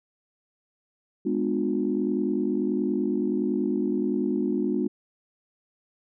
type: chord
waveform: sine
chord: G# diminished seventh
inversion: none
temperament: just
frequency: 207.7 / 249.2 / 299 / 358.8 Hz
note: G#3 / B3 / D4 / F4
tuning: 0 / +16 / +31 / +47 cents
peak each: -28 dBFS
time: 1.25-4.88 s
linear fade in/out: 10 ms
effects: tanh soft clip ceiling -12 dBFS